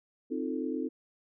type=chord; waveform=sine; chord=F dominant seventh; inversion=second; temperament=equal with one note detuned; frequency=261.6 / 311.1 / 349.2 / 442.8 Hz; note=C4 / Eb4 / F4 / A4; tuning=0 / 0 / 0 / +11 cents; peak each=-34 / -35 / -39 / -38 dBFS; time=0.3-0.89 s; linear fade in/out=20 ms; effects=none